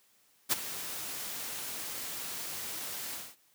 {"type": "noise with ADSR envelope", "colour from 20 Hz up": "white", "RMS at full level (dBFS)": -25, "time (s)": [0.49, 3.36], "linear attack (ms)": 34, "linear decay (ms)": 17, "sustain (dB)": -14, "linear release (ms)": 230, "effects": ["white hiss -67 dBFS RMS until 3.54 s", "high-pass 100 Hz 12 dB/octave"]}